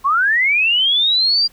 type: linear sweep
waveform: sine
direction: up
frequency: 1046.5 to 4806 Hz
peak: -12 dBFS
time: 0.04-1.48 s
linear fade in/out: 20 ms
effects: pink hiss -51 dBFS RMS until 1.52 s